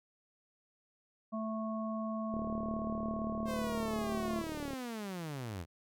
harmonic tone, 220 Hz, A3, in tune, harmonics 1 / 3 / 5, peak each -36 / -41 / -43 dBFS, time 1.32-4.43 s, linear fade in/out 20 ms
click train, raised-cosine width 2 ms, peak -29 dBFS, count 91, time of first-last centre 2.34-4.734 s, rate 37.6 Hz
sawtooth linear sweep, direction down, 532 to 76.4 Hz, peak -35 dBFS, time 3.45-5.66 s, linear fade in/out 50 ms
effects none

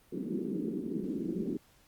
pink band-pass noise, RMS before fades -35 dBFS, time 0.12-1.57 s, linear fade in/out 5 ms, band 180 to 390 Hz, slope 48 dB/octave, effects pink hiss -64 dBFS RMS until 1.87 s + Opus 32 kbps

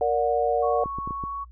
sine chord, Bb augmented, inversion none, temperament just, 466.2 / 582.7 / 728.4 Hz, Bb4 / D5 / F#5, 0 / -14 / -27 cents, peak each -24 / -25 / -24 dBFS, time 0.01-0.84 s, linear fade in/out 2 ms
sine tone with pitch glide, 1108.7 to 1116.4 Hz, C#6 to C#6, 0 to +12 cents, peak -29 dBFS, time 0.62-1.45 s, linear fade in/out 20 ms, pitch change +12 cents, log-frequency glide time 1.13-1.32 s
clicks, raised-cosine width 3 ms, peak -22 dBFS, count 5, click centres 0.859 / 0.986 / 1.075 / 1.108 / 1.238 s
effects noise-tail reverb RT60 0.1 s tail -25 dB re dry + added 60 Hz sine -44 dBFS peak until 1.51 s

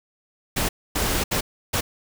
pink noise bursts at uneven times, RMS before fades -23 dBFS, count 4, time 0.56-0.69 / 0.95-1.24 / 1.31-1.41 / 1.73-1.81 s, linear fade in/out 10 ms, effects none

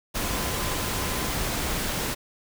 sine tone in noise, 1022 Hz, C6, 41 cents flat, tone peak -39 dBFS, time 0.22-1.33 s, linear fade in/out 20 ms, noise pink, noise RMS -28 dBFS, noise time 0.14-2.15 s, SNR -14 dB, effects none

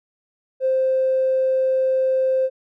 triangle tone with tanh clipping, 523.3 Hz, C5, in tune, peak -16 dBFS, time 0.6-2.5 s, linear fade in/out 50 ms, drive 4 dB, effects none

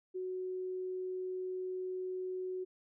sine tone, 370 Hz, F#4, in tune, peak -36 dBFS, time 0.14-2.65 s, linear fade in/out 20 ms, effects none

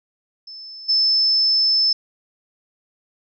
sine tone with level steps, 5260 Hz, E8, 5 cents flat, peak -34 / -14 dBFS, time 0.47-1.93 s, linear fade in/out 5 ms, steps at 0.88 s, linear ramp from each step 20 ms, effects none

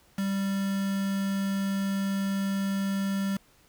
triangle tone with quantisation, 196 Hz, G3, in tune, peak -24 dBFS, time 0.18-3.37 s, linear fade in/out 5 ms, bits 6, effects pink hiss -61 dBFS RMS until 3.68 s

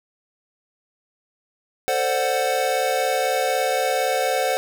square chord, D dominant seventh, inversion second, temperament equal with one note detuned, 445.6 / 523.3 / 587.3 / 740 Hz, A4 / C5 / D5 / F#5, +22 / 0 / 0 / 0 cents, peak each -29 / -24 / -29 / -24 dBFS, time 1.88-4.57 s, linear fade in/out 0 ms, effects none

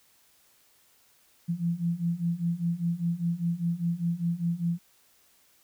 sine beating tone pair, 167.5 / 172.5 Hz, E3 / F3, +28 / -21 cents, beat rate 5 Hz, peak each -30 / -28 dBFS, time 1.48-4.79 s, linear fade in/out 20 ms, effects white hiss -63 dBFS RMS until 5.63 s

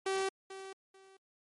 sawtooth tone with echo, 385.2 Hz, G4, 30 cents flat, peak -27 dBFS, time 0.06-0.29 s, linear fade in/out 5 ms, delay 440 ms, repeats 2, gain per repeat -13 dB, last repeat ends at 1.17 s, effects MP3 48 kbps

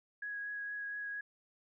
sine tone with vibrato, 1661.2 Hz, G#6, in tune, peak -38 dBFS, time 0.22-1.21 s, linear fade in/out 5 ms, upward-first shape triangle, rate 4.3 Hz, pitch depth 14 cents each way, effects none

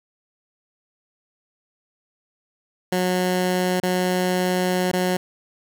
15% pulse tone with dropouts, 182.3 Hz, F#3, 25 cents flat, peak -13 dBFS, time 2.92-5.17 s, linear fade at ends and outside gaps 5 ms, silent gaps 3.801-3.831 / 4.916-4.933 s, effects none

